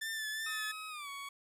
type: tone with vibrato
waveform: sawtooth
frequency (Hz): 1760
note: A6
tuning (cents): 0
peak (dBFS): -33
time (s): 0.01-0.72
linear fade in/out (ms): 10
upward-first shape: triangle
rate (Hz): 2.7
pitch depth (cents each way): 42
type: tone with pitch glide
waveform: 20% pulse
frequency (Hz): 1271 to 1119.3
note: D#6 to C#6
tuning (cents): +36 to +16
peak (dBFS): -37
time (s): 0.46-1.29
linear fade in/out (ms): 5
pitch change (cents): -220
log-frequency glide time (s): 0.89-1.09
effects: resampled to 32000 Hz + 11-bit